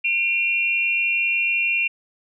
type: tone pair together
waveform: sine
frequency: 2398 / 2744 Hz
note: D7 / F7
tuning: +36 / -31 cents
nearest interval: major second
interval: 233 cents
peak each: -21 / -21 dBFS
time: 0.04-1.88 s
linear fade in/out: 10 ms
effects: none